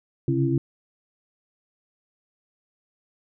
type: tone cluster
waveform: sine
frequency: 133.9 / 140.9 / 272.3 / 336.7 Hz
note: C3 / C#3 / C#4 / E4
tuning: +40 / +29 / -31 / +37 cents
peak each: -23 / -30 / -27 / -24 dBFS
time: 0.28-0.58 s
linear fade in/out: 2 ms
effects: none